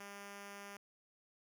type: tone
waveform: 5% pulse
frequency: 201.1 Hz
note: G3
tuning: 44 cents sharp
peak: -37 dBFS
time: 0-0.77 s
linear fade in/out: 5 ms
effects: none